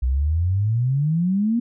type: exponential sweep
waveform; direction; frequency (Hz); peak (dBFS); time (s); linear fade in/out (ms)
sine; up; 60.6 to 241.8; -17; 0.02-1.6; 10
effects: none